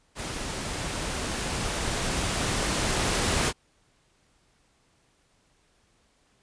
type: noise with level ramp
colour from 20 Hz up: pink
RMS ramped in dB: -34 to -24 dBFS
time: 0.15-3.53 s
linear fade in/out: 50 ms
effects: pink hiss -66 dBFS RMS until 6.42 s + resampled to 22050 Hz